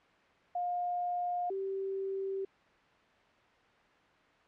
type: tone pair in turn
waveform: sine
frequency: 710 / 387.6 Hz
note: F5 / G4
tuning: +28 / -20 cents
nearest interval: minor seventh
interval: 1048 cents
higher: first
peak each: -31 / -33 dBFS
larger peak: first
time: 0.55-1.5 / 1.5-2.45 s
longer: neither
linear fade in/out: 5 ms
effects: white hiss -63 dBFS RMS until 4.47 s + low-pass 2000 Hz 12 dB/octave